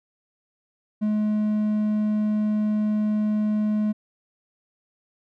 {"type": "tone", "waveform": "triangle", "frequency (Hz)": 212.2, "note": "G#3", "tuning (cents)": 38, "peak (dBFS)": -18, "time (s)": [1.01, 3.93], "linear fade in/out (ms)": 20, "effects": []}